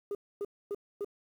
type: tone bursts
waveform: sine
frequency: 406.9 Hz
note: G#4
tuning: 35 cents flat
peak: -29 dBFS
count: 4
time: 0.11-1.046 s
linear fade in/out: 2 ms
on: 39 ms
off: 260 ms
effects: tanh soft clip ceiling -31 dBFS + 10-bit